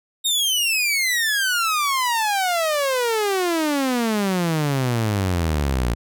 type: exponential sweep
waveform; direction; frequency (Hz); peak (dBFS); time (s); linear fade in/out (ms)
sawtooth; down; 3758 to 56.7; -15; 0.24-5.95; 20
effects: none